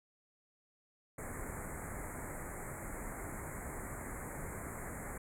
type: band-stop noise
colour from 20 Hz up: pink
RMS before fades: -43 dBFS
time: 1.18-5.18 s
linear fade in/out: 5 ms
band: 2200 to 7100 Hz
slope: 96 dB/octave
effects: low-pass 11000 Hz 12 dB/octave